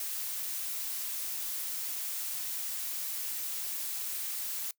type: noise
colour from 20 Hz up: blue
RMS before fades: -36 dBFS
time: 0-4.71 s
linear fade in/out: 2 ms
effects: noise-tail reverb RT60 0.1 s tail -22 dB re dry